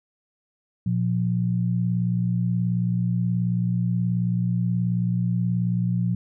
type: tone pair together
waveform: sine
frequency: 118.68 / 177.3 Hz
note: A#2 / F3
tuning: +31 / +26 cents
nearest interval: perfect fifth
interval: 695 cents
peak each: -23 dBFS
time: 0.86-6.15 s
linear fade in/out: 5 ms
effects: none